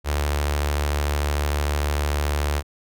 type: tone with notch filter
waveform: sawtooth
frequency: 73.42 Hz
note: D2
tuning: in tune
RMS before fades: -23 dBFS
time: 0.04-2.63 s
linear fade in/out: 50 ms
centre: 190 Hz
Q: 0.55
effects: none